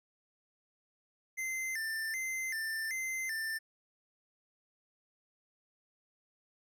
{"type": "tone with vibrato", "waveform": "square", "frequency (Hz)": 1922, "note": "B6", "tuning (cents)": -48, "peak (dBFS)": -35, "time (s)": [1.37, 3.59], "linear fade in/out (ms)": 20, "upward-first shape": "square", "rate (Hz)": 1.3, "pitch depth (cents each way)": 130, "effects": []}